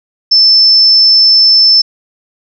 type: tone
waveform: sine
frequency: 5290 Hz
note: E8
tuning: 5 cents sharp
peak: -3 dBFS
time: 0.31-1.82 s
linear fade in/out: 10 ms
effects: none